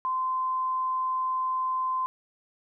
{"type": "tone", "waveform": "sine", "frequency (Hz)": 1034, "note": "C6", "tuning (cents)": -21, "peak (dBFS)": -25, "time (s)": [0.05, 2.06], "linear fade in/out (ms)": 0, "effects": []}